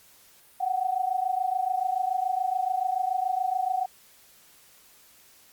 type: tone pair together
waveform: sine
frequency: 734 / 761 Hz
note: F#5 / F#5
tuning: -14 / +48 cents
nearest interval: minor second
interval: 62 cents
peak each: -27 dBFS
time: 0.6-3.86 s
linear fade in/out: 10 ms
effects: white hiss -56 dBFS RMS until 5.52 s + Opus 48 kbps